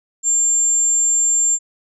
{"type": "tone", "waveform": "sine", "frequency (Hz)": 7340, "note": "A#8", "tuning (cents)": -28, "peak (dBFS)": -13, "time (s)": [0.23, 1.59], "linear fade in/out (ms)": 50, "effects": []}